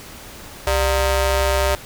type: ring-modulated tone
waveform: sawtooth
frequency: 329.6 Hz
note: E4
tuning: in tune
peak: -9 dBFS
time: 0.67-1.75 s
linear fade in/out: 2 ms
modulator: 264 Hz
effects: pink hiss -38 dBFS RMS until 1.85 s